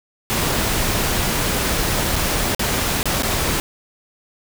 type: noise with dropouts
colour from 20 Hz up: pink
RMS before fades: -20 dBFS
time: 0.3-3.6 s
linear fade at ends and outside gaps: 0 ms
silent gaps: 2.157-2.162 / 2.548-2.594 / 3.029-3.056 / 3.223-3.232 s
effects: none